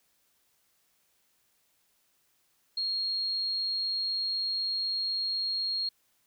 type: tone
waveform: sine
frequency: 4264 Hz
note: C8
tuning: 32 cents sharp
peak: -28 dBFS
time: 2.77-5.89 s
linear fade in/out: 5 ms
effects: white hiss -71 dBFS RMS until 6.26 s